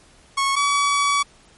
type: tone pair in turn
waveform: sawtooth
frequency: 1100 / 1138.1 Hz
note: C#6 / C#6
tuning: -14 / +45 cents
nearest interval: minor second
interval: 59 cents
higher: second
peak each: -14 / -13 dBFS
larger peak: second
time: 0.37-0.56 / 0.56-1.23 s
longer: second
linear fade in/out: 10 ms
effects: pink hiss -52 dBFS RMS until 1.57 s + MP3 48 kbps